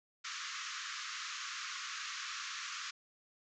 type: band-pass noise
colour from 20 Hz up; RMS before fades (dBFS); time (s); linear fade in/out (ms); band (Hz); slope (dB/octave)
pink; -43; 0.24-2.91; 10; 1100 to 7100; 96
effects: none